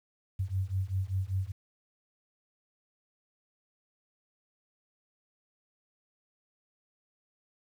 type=beating tone pair; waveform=sine; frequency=92.6 / 97.7 Hz; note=F#2 / G2; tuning=+2 / -5 cents; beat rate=5.1 Hz; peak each=-32 / -32 dBFS; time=0.39-1.52 s; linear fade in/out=10 ms; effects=10-bit